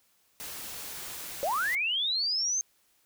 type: noise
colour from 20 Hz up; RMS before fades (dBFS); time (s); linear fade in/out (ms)
white; -40; 0.4-1.75; 0
type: linear sweep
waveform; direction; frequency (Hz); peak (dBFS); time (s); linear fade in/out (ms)
sine; up; 515 to 6400; -26; 1.43-2.61; 0
effects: white hiss -68 dBFS RMS until 3.05 s